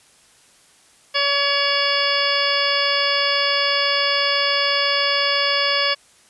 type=harmonic tone; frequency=566 Hz; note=C#5; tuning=36 cents sharp; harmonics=1 / 2 / 3 / 4 / 5 / 6 / 8 / 9; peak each=-25 / -25 / -25 / -25 / -25 / -25 / -25 / -25 dBFS; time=1.14-5.95 s; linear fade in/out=20 ms; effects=white hiss -53 dBFS RMS until 6.29 s + resampled to 24000 Hz